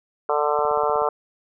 harmonic tone, 148.3 Hz, D3, 17 cents sharp, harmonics 3 / 4 / 5 / 6 / 7 / 8 / 9, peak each -24 / -25 / -26 / -27 / -27 / -28 / -29 dBFS, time 0.29-1.09 s, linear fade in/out 2 ms
click train, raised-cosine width 2 ms, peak -29 dBFS, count 8, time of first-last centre 0.59-1.019 s, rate 16.3 Hz
effects none

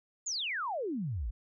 sine exponential sweep, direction down, 7300 to 46.25 Hz, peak -32 dBFS, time 0.26-1.31 s, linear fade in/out 10 ms, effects none

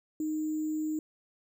sine tone with sample-and-hold, 309.4 Hz, D#4, 10 cents flat, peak -29 dBFS, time 0.2-0.99 s, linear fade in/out 2 ms, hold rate 7350 Hz, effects none

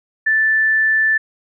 sine tone, 1760 Hz, A6, in tune, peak -12 dBFS, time 0.26-1.18 s, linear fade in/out 10 ms, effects none

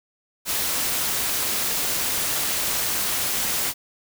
white noise with amplitude modulation, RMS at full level -22 dBFS, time 0.45-3.74 s, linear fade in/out 50 ms, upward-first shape sine, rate 260 Hz, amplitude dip 50%, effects none

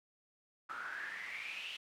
pink noise with band-pass filter sweep, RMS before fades -44 dBFS, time 0.69-1.77 s, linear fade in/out 10 ms, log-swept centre 1300 to 3000 Hz, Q 8.5, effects none

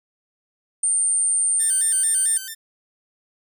sine tone, 8910 Hz, C#9, 8 cents sharp, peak -17 dBFS, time 0.83-2.38 s, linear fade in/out 5 ms
5% pulse tone with vibrato, 1661.2 Hz, G#6, in tune, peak -21 dBFS, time 1.59-2.55 s, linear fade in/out 20 ms, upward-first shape square, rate 4.5 Hz, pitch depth 130 cents each way
effects none

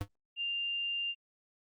square tone with exponential decay, 100.6 Hz, G2, 45 cents sharp, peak -28 dBFS, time 0.01-0.08 s, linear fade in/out 0 ms, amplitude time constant 15 ms
sine tone, 2794 Hz, F7, in tune, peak -32 dBFS, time 0.36-1.15 s, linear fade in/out 50 ms
effects Opus 32 kbps

